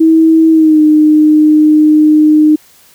sine tone with pitch glide, 322.2 to 305.7 Hz, E4 to D#4, -39 to -30 cents, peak -3 dBFS, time 0-2.56 s, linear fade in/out 10 ms, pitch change -91 cents, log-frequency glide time 0.51-0.81 s, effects white hiss -44 dBFS RMS until 2.94 s

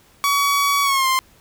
sawtooth tone with pitch glide, 1131 to 1049.2 Hz, C#6 to C6, +34 to +4 cents, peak -12 dBFS, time 0.24-1.19 s, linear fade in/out 0 ms, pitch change -130 cents, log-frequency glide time 0.83-1.07 s, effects pink hiss -53 dBFS RMS until 1.4 s

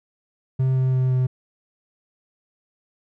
triangle tone with pitch steps, 131 / 130.02 / 129.05 / 128.08 Hz, C3 / C3 / C3 / C3, +2 / -11 / -23 / -37 cents, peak -15 dBFS, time 0.59-1.27 s, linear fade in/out 10 ms, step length 170 ms, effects none

